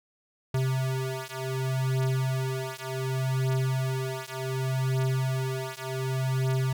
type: beating tone pair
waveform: square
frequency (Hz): 130.81 / 131.48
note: C3 / C3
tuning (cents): 0 / +9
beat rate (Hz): 0.67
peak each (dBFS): -30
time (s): 0.54-6.73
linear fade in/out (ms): 5
effects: none